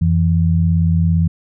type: tone pair together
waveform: sine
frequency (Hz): 88.16 / 165.9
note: F2 / E3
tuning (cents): +17 / +11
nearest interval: major seventh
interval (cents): 1094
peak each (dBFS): -14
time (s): 0.01-1.28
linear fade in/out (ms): 10
effects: none